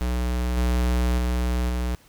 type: tone with level steps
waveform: square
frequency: 61.2 Hz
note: B1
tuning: 15 cents flat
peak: -23 / -20 / -22 / -24 dBFS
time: 0.01-1.95 s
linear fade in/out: 0 ms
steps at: 0.57 / 1.18 / 1.69 s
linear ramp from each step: 5 ms
effects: pink hiss -55 dBFS RMS until 2.08 s